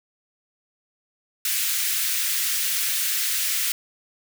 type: high-pass noise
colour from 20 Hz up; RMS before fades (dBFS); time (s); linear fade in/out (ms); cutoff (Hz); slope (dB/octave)
white; -24; 1.45-3.72; 2; 1600; 24
effects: none